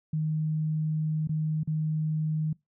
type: tone with dropouts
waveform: sine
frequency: 155.56 Hz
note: D#3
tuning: in tune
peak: -25 dBFS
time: 0.13-2.53 s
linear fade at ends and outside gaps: 5 ms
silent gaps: 1.274-1.292 / 1.634-1.674 s
effects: noise-tail reverb RT60 0.2 s tail -24 dB re dry